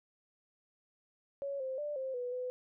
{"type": "tone with pitch steps", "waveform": "sine", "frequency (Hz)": [558, 524, 590, 527, 492.4, 502], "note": ["C#5", "C5", "D5", "C5", "B4", "B4"], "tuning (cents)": [11, 2, 8, 12, -5, 28], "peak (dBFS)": -35, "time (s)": [1.42, 2.5], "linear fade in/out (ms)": 0, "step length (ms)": 180, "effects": []}